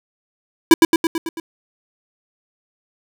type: tone with echo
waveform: square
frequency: 329.1 Hz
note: E4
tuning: 3 cents flat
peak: -3 dBFS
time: 0.71-0.74 s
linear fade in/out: 2 ms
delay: 110 ms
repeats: 6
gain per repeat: -4 dB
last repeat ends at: 1.4 s
effects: none